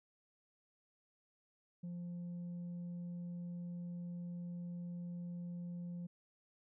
sine tone, 174.61 Hz, F3, in tune, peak -39 dBFS, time 1.83-6.07 s, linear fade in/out 10 ms, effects tanh soft clip ceiling -41 dBFS

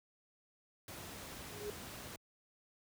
pink noise, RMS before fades -48 dBFS, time 0.88-2.16 s, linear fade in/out 2 ms
sine tone with exponential growth, 415.3 Hz, G#4, in tune, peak -36 dBFS, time 1.4-1.7 s, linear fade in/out 0 ms, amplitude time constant 65 ms
effects high-pass 60 Hz 12 dB/octave

